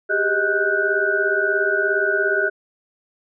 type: tone cluster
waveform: sine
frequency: 389.1 / 406.1 / 627 / 1469 / 1551 Hz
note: G4 / G#4 / D#5 / F#6 / G6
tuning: -13 / -39 / +13 / -13 / -19 cents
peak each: -25 / -24 / -25 / -20 / -25 dBFS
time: 0.09-2.5 s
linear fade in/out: 20 ms
effects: none